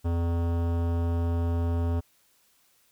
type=tone with hard clipping; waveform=sine; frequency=84.8 Hz; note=E2; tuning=50 cents sharp; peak=-26 dBFS; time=0.04-2.01 s; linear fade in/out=20 ms; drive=18 dB; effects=white hiss -65 dBFS RMS until 2.91 s